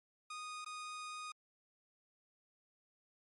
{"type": "tone with dropouts", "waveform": "sawtooth", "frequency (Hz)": 1238, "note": "D#6", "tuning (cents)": -9, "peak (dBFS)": -40, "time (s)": [0.3, 1.32], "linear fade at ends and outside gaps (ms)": 5, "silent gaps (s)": [0.647, 0.661], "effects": ["MP3 48 kbps"]}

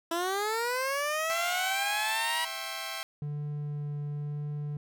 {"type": "linear sweep", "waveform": "15% pulse", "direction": "up", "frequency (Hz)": [328.6, 970], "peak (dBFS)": -22, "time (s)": [0.11, 2.45], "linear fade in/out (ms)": 5}
{"type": "chord", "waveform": "10% pulse", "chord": "C major", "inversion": "first", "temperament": "equal with one note detuned", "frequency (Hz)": [659.3, 784, 1072.2], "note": ["E5", "G5", "C6"], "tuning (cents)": [0, 0, 42], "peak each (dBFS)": -31, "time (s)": [1.3, 3.03], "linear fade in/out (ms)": 0}
{"type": "tone with vibrato", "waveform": "triangle", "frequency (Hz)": 146.83, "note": "D3", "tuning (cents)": 0, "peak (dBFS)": -30, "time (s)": [3.22, 4.77], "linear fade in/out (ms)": 2, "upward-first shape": "triangle", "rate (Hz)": 0.97, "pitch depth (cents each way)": 9}
{"effects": []}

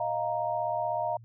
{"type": "chord", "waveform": "sine", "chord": "Eb suspended second", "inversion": "none", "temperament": "equal", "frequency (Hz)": [622.3, 698.5, 932.3], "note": ["Eb5", "F5", "Bb5"], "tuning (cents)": [0, 0, 0], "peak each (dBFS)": [-32, -31, -32], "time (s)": [0, 1.17], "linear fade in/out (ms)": 5, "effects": ["added 115 Hz sine -48 dBFS peak until 1.24 s"]}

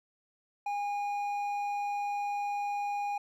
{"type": "tone with hard clipping", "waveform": "triangle", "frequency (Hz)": 816, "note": "G#5", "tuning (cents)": -31, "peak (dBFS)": -32, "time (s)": [0.66, 3.18], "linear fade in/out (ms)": 5, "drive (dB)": 9, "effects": []}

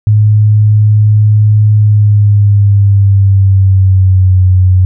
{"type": "tone with pitch glide", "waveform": "sine", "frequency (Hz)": [106.1, 92.37], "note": ["G#2", "F#2"], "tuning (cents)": [38, -2], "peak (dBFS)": -3, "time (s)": [0.07, 4.85], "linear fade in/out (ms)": 0, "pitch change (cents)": -240, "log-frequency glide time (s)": [1.74, 4.43], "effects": []}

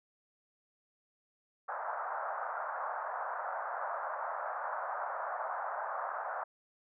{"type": "band-pass noise", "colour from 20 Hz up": "pink", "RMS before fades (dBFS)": -38, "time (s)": [1.68, 6.44], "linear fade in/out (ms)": 10, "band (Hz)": [610, 1500], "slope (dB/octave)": 48, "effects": []}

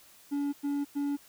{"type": "tone bursts", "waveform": "triangle", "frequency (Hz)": 285.1, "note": "C#4", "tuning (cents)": 49, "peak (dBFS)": -26, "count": 3, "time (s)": [0.31, 1.17], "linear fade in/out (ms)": 20, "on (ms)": 220, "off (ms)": 100, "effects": ["white hiss -57 dBFS RMS until 1.28 s"]}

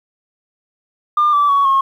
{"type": "tone with pitch steps", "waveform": "sine", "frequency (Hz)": [1200, 1159.8, 1120.9, 1083.4], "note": ["D6", "D6", "C#6", "C#6"], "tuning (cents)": [37, -22, 19, -40], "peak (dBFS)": -9, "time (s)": [1.17, 1.81], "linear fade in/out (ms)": 5, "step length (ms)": 160, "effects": ["tanh soft clip ceiling -7 dBFS", "8-bit"]}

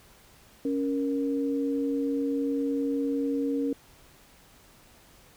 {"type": "tone pair together", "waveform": "sine", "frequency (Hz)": [277.8, 468.3], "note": ["C#4", "A#4"], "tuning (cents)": [4, 8], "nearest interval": "major sixth", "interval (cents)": 904, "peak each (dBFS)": [-26, -31], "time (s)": [0.65, 3.73], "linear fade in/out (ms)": 2, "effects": ["pink hiss -56 dBFS RMS until 5.36 s"]}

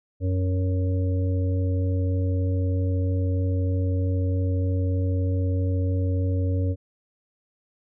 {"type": "harmonic tone with a mistuned harmonic", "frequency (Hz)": 92.5, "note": "F#2", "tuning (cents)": 0, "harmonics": [1, 3, 5, 6], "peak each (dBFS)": [-21, -31, -35, -37], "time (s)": [0.2, 6.76], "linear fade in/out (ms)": 50, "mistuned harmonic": 1, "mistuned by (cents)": -20, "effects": []}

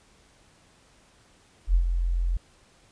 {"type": "tone with ADSR envelope", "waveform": "sine", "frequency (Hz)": 43.37, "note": "F1", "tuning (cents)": -11, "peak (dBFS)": -15, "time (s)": [1.67, 2.37], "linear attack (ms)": 73, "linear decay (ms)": 84, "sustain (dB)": -7, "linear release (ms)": 4, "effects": ["pink hiss -59 dBFS RMS until 2.91 s", "resampled to 22050 Hz"]}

